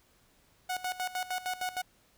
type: tone with tremolo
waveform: sawtooth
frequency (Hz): 735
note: F#5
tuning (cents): -12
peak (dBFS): -27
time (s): 0.69-1.82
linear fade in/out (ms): 10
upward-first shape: square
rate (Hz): 6.5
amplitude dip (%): 80
effects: pink hiss -66 dBFS RMS until 2.17 s